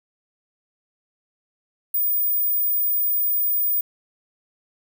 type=tone; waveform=sine; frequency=15010 Hz; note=A#9; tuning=11 cents sharp; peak=-18 dBFS; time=1.94-3.81 s; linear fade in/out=5 ms; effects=none